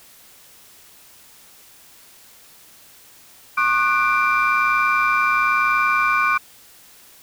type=tone cluster; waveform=sine; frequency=1089 / 1210 / 1481 / 2358 Hz; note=C#6 / D#6 / F#6 / D7; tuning=-31 / -49 / +1 / +6 cents; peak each=-20 dBFS; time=3.57-6.38 s; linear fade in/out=10 ms; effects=tanh soft clip ceiling -9 dBFS + white hiss -48 dBFS RMS until 7.22 s